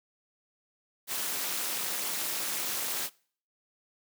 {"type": "noise with amplitude modulation", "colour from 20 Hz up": "white", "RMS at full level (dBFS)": -29, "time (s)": [1.07, 3.1], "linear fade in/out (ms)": 50, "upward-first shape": "sine", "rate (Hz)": 253, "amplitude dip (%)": 85, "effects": ["noise-tail reverb RT60 0.5 s tail -24 dB re dry", "high-pass 200 Hz 12 dB/octave"]}